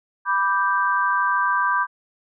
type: chord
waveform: sine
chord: G major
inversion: first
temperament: equal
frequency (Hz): 987.8 / 1174.7 / 1568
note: B5 / D6 / G6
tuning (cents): 0 / 0 / 0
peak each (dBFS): -22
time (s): 0.25-1.87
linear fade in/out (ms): 50
effects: none